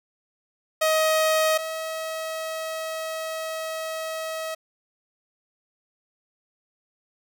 sawtooth tone pair in turn, 631 / 640.2 Hz, D#5 / D#5, +24 / +49 cents, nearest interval unison, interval 25 cents, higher second, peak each -15 / -25 dBFS, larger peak first, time 0.81-1.58 / 1.58-4.55 s, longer second, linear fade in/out 10 ms, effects none

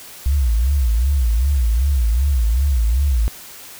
sine tone with vibrato, 62.6 Hz, B1, 24 cents sharp, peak -13 dBFS, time 0.26-3.28 s, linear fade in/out 0 ms, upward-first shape sine, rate 2.6 Hz, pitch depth 240 cents each way, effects white hiss -38 dBFS RMS until 3.79 s

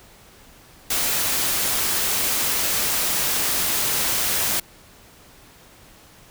white noise, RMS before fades -22 dBFS, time 0.9-4.6 s, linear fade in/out 5 ms, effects pink hiss -49 dBFS RMS until 6.3 s

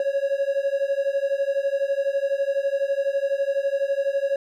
triangle beating tone pair, 548 / 560 Hz, C#5 / C#5, -20 / +18 cents, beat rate 12 Hz, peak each -22 dBFS, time 0-4.36 s, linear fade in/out 2 ms, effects none

